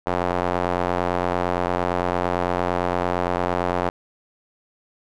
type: tone with band-pass filter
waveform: square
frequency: 44.41 Hz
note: F1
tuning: 30 cents sharp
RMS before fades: -23 dBFS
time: 0.06-3.9 s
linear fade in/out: 10 ms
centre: 770 Hz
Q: 1.2
effects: none